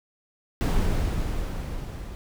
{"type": "noise with level ramp", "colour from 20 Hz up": "brown", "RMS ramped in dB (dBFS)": [-21, -36], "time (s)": [0.61, 2.15], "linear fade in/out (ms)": 0, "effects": []}